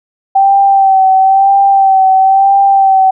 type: tone with vibrato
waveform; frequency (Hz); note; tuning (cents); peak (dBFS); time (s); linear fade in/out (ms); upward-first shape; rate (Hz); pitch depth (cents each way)
sine; 776; G5; -18; -4; 0.35-3.11; 10; sine; 1; 33
effects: none